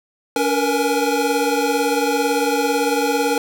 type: tone cluster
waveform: square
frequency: 284.4 / 463.1 / 481 / 831 Hz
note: C#4 / A#4 / B4 / G#5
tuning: +45 / -11 / -46 / +1 cents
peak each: -23 dBFS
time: 0.36-3.38 s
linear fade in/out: 2 ms
effects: none